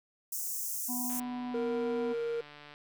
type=high-pass noise; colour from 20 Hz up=white; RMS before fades=-36 dBFS; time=0.32-1.2 s; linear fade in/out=5 ms; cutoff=5800 Hz; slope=48 dB/octave
type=harmonic tone; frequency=247.5 Hz; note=B3; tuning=4 cents sharp; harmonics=1 / 3 / 4; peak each=-35 / -45 / -47 dBFS; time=0.88-2.14 s; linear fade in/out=20 ms
type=click train; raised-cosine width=0.3 ms; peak=-34 dBFS; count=242; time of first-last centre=1.1-2.739 s; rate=147 Hz
type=tone; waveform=triangle; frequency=466.2 Hz; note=A#4; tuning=in tune; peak=-29 dBFS; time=1.54-2.41 s; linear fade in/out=5 ms
effects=none